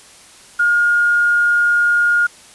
sine tone with quantisation, 1425 Hz, F6, 34 cents sharp, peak -11 dBFS, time 0.59-2.27 s, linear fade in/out 10 ms, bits 6, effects white hiss -43 dBFS RMS until 2.54 s + resampled to 24000 Hz

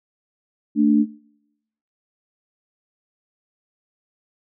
sine tone pair together, 221.8 / 293.7 Hz, A3 / D4, +14 / 0 cents, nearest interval perfect fourth, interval 486 cents, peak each -16 dBFS, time 0.75-1.06 s, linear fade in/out 50 ms, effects noise-tail reverb RT60 0.9 s tail -25 dB re dry

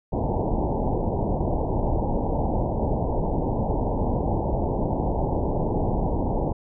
pink low-pass noise, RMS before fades -24 dBFS, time 0.12-6.53 s, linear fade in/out 10 ms, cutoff 940 Hz, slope 96 dB/octave, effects none

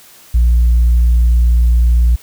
sine tone, 59 Hz, A#1, 22 cents sharp, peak -5 dBFS, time 0.34-2.16 s, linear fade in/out 10 ms, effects tanh soft clip ceiling -5 dBFS + white hiss -42 dBFS RMS until 2.22 s

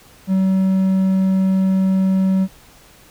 triangle tone, 190 Hz, F#3, 46 cents sharp, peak -11 dBFS, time 0.27-2.48 s, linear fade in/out 50 ms, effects pink hiss -47 dBFS RMS until 3.1 s

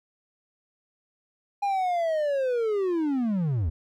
triangle linear sweep, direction down, 817 to 70.8 Hz, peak -21 dBFS, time 1.62-3.7 s, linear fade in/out 10 ms, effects none

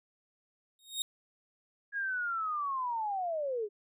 sawtooth tone with exponential growth, 3729 Hz, A#7, in tune, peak -25 dBFS, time 0.79-1.02 s, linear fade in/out 1 ms, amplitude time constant 50 ms
sine linear sweep, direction down, 1661.2 to 396.4 Hz, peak -31 dBFS, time 1.92-3.69 s, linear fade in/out 50 ms
effects none

